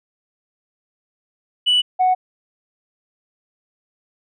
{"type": "tone pair in turn", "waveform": "sine", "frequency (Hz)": [2960, 740], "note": ["F#7", "F#5"], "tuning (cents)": [0, 0], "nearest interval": "2 octaves", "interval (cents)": 2400, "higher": "first", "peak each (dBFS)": -11, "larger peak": "neither", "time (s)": [[1.66, 1.82], [1.99, 2.15]], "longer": "neither", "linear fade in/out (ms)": 20, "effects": ["tanh soft clip ceiling -10 dBFS"]}